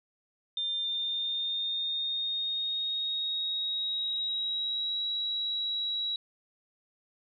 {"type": "tone with pitch glide", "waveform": "sine", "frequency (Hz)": [3600, 3881], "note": ["A7", "B7"], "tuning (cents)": [39, -31], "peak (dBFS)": -29, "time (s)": [0.57, 6.16], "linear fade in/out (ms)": 2, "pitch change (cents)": 130, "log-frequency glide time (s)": [0.8, 5.07], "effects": []}